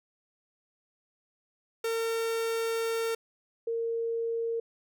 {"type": "tone pair in turn", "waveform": ["45% pulse", "sine"], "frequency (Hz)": [455.3, 460.1], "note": ["A#4", "A#4"], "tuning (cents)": [-41, -23], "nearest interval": "unison", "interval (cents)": 18, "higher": "second", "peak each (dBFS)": -28, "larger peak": "neither", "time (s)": [[1.84, 3.15], [3.67, 4.6]], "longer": "first", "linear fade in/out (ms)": 5, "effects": []}